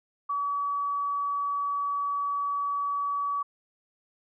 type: tone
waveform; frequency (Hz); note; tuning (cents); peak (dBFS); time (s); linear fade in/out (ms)
sine; 1140; C#6; +48; -26; 0.29-3.43; 10
effects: none